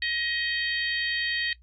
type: harmonic tone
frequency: 630 Hz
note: D#5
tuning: 21 cents sharp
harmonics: 3 / 4 / 5 / 6 / 7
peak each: -29 / -35 / -33 / -37 / -35 dBFS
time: 0.02-1.53 s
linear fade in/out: 2 ms
effects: noise-tail reverb RT60 0.1 s tail -18 dB re dry + added 60 Hz sine -52 dBFS peak until 1.62 s